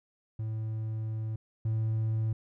triangle tone pair in turn, 110 / 110.57 Hz, A2 / A2, 0 / +9 cents, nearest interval unison, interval 9 cents, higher second, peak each -29 / -24 dBFS, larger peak second, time 0.39-1.36 / 1.65-2.33 s, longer first, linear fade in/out 5 ms, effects tanh soft clip ceiling -20 dBFS

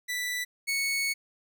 sawtooth tone pair in turn, 1975.5 / 2213 Hz, B6 / C#7, 0 / -3 cents, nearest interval major second, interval 197 cents, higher second, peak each -26 / -23 dBFS, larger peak second, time 0.08-0.45 / 0.67-1.14 s, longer second, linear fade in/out 20 ms, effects none

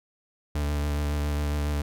40% pulse tone with vibrato, 73.42 Hz, D2, in tune, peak -24 dBFS, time 0.55-1.82 s, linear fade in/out 5 ms, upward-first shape sine, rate 7.2 Hz, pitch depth 20 cents each way, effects none

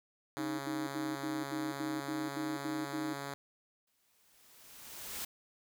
5% pulse tone with pitch glide, 138.59 to 140.12 Hz, C#3 to C#3, 0 to +19 cents, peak -28 dBFS, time 0.37-3.34 s, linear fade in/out 0 ms, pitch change +19 cents, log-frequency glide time 1.26-2.73 s
sine tone bursts, 310.2 Hz, D#4, 5 cents flat, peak -35 dBFS, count 10, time 0.38-3.137 s, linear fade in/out 10 ms, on 210 ms, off 73 ms
white noise with exponential growth, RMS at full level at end -39 dBFS, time 3.87-5.25 s, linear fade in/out 5 ms, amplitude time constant 300 ms
effects none

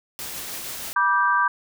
white noise with tremolo, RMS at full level -32 dBFS, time 0.19-0.93 s, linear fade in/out 0 ms, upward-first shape triangle, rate 6.4 Hz, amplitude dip 25%
sine chord, G major, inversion first, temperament equal with one note detuned, 973.6 / 1174.7 / 1568 Hz, B5 / D6 / G6, -25 / 0 / 0 cents, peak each -22 / -21 / -21 dBFS, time 0.96-1.48 s, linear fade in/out 5 ms
effects none

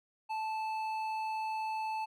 sine tone with hard clipping, 876 Hz, A5, 8 cents flat, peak -35 dBFS, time 0.29-2.06 s, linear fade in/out 20 ms, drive 8 dB, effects none

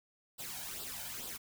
white noise with flanger, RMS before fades -43 dBFS, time 0.38-1.38 s, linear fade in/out 20 ms, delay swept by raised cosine 0.23 to 1.33 ms, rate 2.3 Hz, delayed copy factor +0.65, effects none

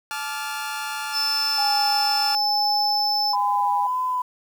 sawtooth chord, D minor, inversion second, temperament equal with one note detuned, 863.9 / 1174.7 / 1396.9 Hz, A5 / D6 / F6, -32 / 0 / 0 cents, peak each -27 / -32 / -27 dBFS, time 0.11-2.35 s, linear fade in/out 0 ms
triangle tone, 5274 Hz, E8, in tune, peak -20 dBFS, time 1.12-3.36 s, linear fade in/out 50 ms
sine tone with tremolo, 817 Hz, G#5, 29 cents flat, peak -21 dBFS, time 1.58-3.87 s, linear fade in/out 5 ms, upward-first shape sine, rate 1.1 Hz, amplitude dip 25%
sine tone with vibrato, 1002 Hz, B5, 25 cents sharp, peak -21 dBFS, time 3.33-4.22 s, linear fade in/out 5 ms, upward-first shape sine, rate 1.8 Hz, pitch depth 19 cents each way
effects 8-bit

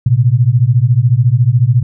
sine beating tone pair, 114.9 / 128.9 Hz, A#2 / C3, -25 / -26 cents, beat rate 14 Hz, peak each -10 dBFS, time 0.06-1.83 s, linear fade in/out 5 ms, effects none

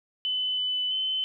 sine tone with pitch steps, 3018 / 3001 / 3051 Hz, F#7 / F#7 / G7, +34 / +24 / -48 cents, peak -25 dBFS, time 0.25-1.24 s, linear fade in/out 0 ms, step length 330 ms, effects none

